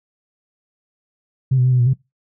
sine tone with pitch steps, 131.7 / 125.5 / 128.2 / 125.6 / 120.7 / 132.2 Hz, C3 / B2 / C3 / B2 / B2 / C3, +12 / +28 / -35 / +30 / -39 / +18 cents, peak -11 dBFS, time 1.51-1.936 s, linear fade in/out 10 ms, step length 71 ms, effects noise-tail reverb RT60 0.2 s tail -21 dB re dry + tanh soft clip ceiling -7 dBFS

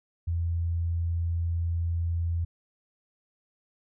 sine tone, 84.5 Hz, E2, 43 cents sharp, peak -25 dBFS, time 0.27-2.45 s, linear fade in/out 10 ms, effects none

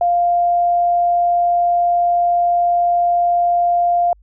sine tone, 698.5 Hz, F5, in tune, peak -12 dBFS, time 0.01-4.13 s, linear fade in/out 2 ms, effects added 50 Hz sine -46 dBFS peak until 4.22 s

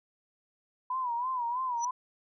sine tone with vibrato, 987.8 Hz, B5, in tune, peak -29 dBFS, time 0.9-1.91 s, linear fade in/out 5 ms, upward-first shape sine, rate 3.1 Hz, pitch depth 100 cents each way
sine tone with exponential growth, 5920 Hz, F#8, in tune, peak -29 dBFS, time 1.77-1.85 s, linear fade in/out 5 ms, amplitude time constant 16 ms
effects none

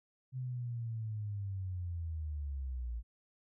sine linear sweep, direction down, 130 to 55.8 Hz, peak -36 dBFS, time 0.32-3.03 s, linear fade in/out 50 ms, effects none

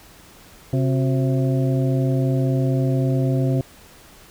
harmonic tone with a mistuned harmonic, 132.7 Hz, C3, 25 cents sharp, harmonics 1 / 2 / 3 / 4 / 5, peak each -18 / -24 / -28 / -30 / -32 dBFS, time 0.73-3.61 s, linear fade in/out 2 ms, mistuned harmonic 3, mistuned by -130 cents, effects pink hiss -47 dBFS RMS until 4.3 s

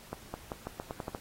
accelerating click train, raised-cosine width 1 ms, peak -22 dBFS, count 9, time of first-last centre 0.13-1.149 s, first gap 210 ms, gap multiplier 0.85, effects pink hiss -53 dBFS RMS until 1.2 s + AAC 48 kbps

